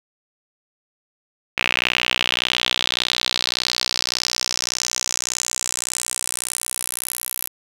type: tone with band-pass filter sweep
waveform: sawtooth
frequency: 61.74 Hz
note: B1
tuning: in tune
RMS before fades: -24 dBFS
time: 1.57-7.48 s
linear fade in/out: 10 ms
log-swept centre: 2500 to 12000 Hz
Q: 4
effects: 7-bit